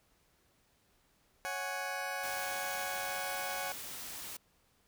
20% pulse chord, C# suspended fourth, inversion none, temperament just, 554.4 / 739.2 / 831.5 Hz, C#5 / F#5 / G#5, 0 / -2 / +2 cents, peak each -37 / -35 / -37 dBFS, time 1.45-3.72 s, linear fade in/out 0 ms
white noise, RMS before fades -44 dBFS, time 2.23-4.37 s, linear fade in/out 5 ms
effects pink hiss -71 dBFS RMS until 4.87 s

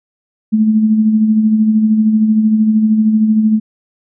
sine tone with tremolo, 217.1 Hz, A3, 23 cents flat, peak -6 dBFS, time 0.52-3.6 s, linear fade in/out 20 ms, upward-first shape sine, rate 13 Hz, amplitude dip 45%, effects none

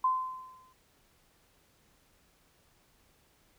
sine tone with exponential decay, 1031 Hz, C6, 26 cents flat, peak -22 dBFS, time 0.04-0.73 s, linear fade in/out 5 ms, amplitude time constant 150 ms, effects pink hiss -67 dBFS RMS until 3.58 s

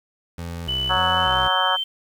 25% pulse tone with vibrato, 74.3 Hz, D2, 21 cents sharp, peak -25 dBFS, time 0.38-1.48 s, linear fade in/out 5 ms, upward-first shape square, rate 1.7 Hz, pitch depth 230 cents each way
sine tone with pitch glide, 2989 to 3109 Hz, F#7 to G7, +17 to -15 cents, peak -22 dBFS, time 0.68-1.84 s, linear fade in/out 10 ms, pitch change +68 cents, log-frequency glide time 1.12-1.44 s
harmonic tone, 185 Hz, F#3, in tune, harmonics 3 / 4 / 5 / 6 / 7 / 8 / 9, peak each -30 / -26 / -24 / -26 / -25 / -29 / -28 dBFS, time 0.89-1.77 s, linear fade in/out 20 ms
effects 8-bit

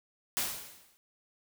white noise with exponential decay, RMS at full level -29 dBFS, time 0.37-0.97 s, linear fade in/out 0 ms, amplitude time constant 130 ms, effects none

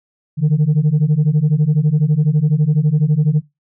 sine beating tone pair, 145.4 / 157.4 Hz, D3 / D#3, -17 / +20 cents, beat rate 12 Hz, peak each -12 dBFS, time 0.37-3.42 s, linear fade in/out 50 ms, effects noise-tail reverb RT60 0.2 s tail -20 dB re dry + tanh soft clip ceiling -8 dBFS

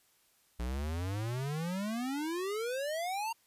square exponential sweep, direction up, 57.6 to 936 Hz, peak -34 dBFS, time 0.59-3.33 s, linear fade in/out 10 ms, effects white hiss -69 dBFS RMS until 3.46 s + resampled to 32000 Hz

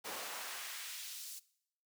pink noise with high-pass filter sweep, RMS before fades -45 dBFS, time 0.04-1.4 s, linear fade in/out 20 ms, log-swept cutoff 410 to 6300 Hz, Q 0.86, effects noise-tail reverb RT60 0.7 s tail -20 dB re dry

